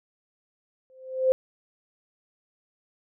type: tone with exponential growth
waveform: sine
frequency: 520 Hz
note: C5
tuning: 11 cents flat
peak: -14 dBFS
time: 0.9-1.32 s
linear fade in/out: 0 ms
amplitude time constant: 90 ms
effects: none